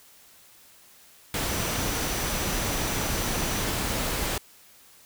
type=tone in noise; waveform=sine; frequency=5920 Hz; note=F#8; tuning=in tune; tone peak=-39 dBFS; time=1.48-3.64 s; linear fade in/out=2 ms; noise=pink; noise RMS=-28 dBFS; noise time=1.34-4.38 s; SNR=-14 dB; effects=white hiss -54 dBFS RMS until 5.05 s